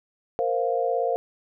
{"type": "chord", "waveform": "sine", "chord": "Bb suspended second", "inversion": "none", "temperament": "equal", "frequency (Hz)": [466.2, 523.3, 698.5], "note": ["Bb4", "C5", "F5"], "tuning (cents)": [0, 0, 0], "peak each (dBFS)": -26, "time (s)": [0.39, 1.16], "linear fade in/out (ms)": 0, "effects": []}